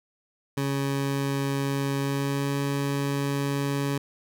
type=tone with pitch glide; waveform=20% pulse; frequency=138.59 to 140.44 Hz; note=C#3 to C#3; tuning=0 to +23 cents; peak=-20 dBFS; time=0.57-3.98 s; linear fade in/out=5 ms; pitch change=+23 cents; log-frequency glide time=1.96-2.57 s; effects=none